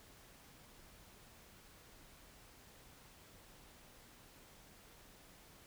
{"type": "silence", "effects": ["pink hiss -61 dBFS RMS until 5.66 s"]}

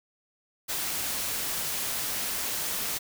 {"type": "noise", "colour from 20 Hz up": "white", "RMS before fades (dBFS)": -31, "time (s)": [0.68, 2.99], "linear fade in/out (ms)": 20, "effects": []}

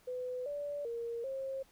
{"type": "tone with pitch steps", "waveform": "sine", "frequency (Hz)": [502, 579, 466.9, 536], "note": ["B4", "D5", "A#4", "C5"], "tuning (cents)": [28, -25, 3, 42], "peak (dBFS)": -36, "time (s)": [0.07, 1.63], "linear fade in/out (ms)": 10, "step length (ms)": 390, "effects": ["pink hiss -66 dBFS RMS until 1.71 s"]}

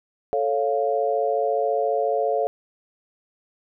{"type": "chord", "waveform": "sine", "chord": "A augmented", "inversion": "none", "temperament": "equal", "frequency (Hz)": [440, 554.4, 698.5], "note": ["A4", "C#5", "E#5"], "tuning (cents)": [0, 0, 0], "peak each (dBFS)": -24, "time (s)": [0.33, 2.47], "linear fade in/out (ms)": 0, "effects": []}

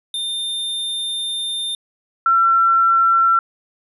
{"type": "tone pair in turn", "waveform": ["square", "sine"], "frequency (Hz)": [3610, 1352.2], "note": ["A7", "E6"], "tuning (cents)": [44, 44], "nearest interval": "octave + perfect fourth", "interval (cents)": 1700, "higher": "first", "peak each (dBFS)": [-22, -11], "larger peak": "second", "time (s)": [[0.14, 1.75], [2.26, 3.39]], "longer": "first", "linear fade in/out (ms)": 2, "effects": ["resampled to 32000 Hz"]}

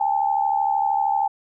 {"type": "tone pair together", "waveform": "sine", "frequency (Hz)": [803, 876], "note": ["G5", "A5"], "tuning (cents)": [41, -8], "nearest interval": "major second", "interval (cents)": 151, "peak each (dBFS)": [-20, -22], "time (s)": [0, 1.28], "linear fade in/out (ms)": 10, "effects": []}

